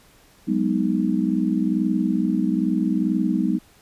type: chord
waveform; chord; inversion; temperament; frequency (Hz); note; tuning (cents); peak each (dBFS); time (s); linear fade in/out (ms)
sine; G# minor seventh; third; just; 186.89 / 207.7 / 249.2 / 311.5; F#3 / G#3 / B3 / D#4; +18 / 0 / +16 / +2; -24; 0.47-3.59; 20
effects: pink hiss -54 dBFS RMS until 3.81 s + resampled to 32000 Hz